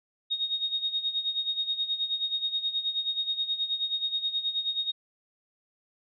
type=tone with tremolo; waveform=sine; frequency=3729 Hz; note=A#7; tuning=in tune; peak=-24 dBFS; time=0.3-4.92 s; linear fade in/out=20 ms; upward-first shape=sine; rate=9.4 Hz; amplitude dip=75%; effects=none